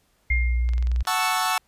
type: tone with vibrato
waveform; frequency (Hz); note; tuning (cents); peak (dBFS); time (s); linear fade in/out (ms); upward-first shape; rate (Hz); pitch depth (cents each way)
sine; 60.4; B1; -38; -19; 0.3-1.03; 10; square; 2.1; 11
type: tone with exponential decay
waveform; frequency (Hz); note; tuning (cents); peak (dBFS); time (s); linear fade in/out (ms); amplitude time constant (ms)
sine; 2119; C7; +21; -20; 0.3-0.86; 5; 120
type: click train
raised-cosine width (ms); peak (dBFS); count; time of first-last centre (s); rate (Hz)
0.2; -24; 19; 0.69-1.504; 22.1
type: chord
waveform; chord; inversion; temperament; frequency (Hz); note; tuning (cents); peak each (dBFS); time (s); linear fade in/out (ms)
sawtooth; F# minor seventh; none; equal; 740 / 880 / 1108.7 / 1318.5; F#5 / A5 / C#6 / E6; 0 / 0 / 0 / 0; -23; 1.07-1.58; 2
effects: pink hiss -65 dBFS RMS until 1.67 s + resampled to 32000 Hz